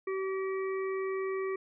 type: harmonic tone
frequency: 383 Hz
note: G4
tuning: 40 cents flat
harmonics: 1 / 3 / 5 / 6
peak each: -31 / -41 / -45 / -47 dBFS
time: 0.07-1.56 s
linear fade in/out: 5 ms
effects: none